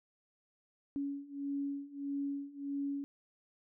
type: beating tone pair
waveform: sine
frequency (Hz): 280 / 281.6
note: C#4 / C#4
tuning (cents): +18 / +27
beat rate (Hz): 1.6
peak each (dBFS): -40 / -38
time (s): 0.96-3.04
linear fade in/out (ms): 0
effects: none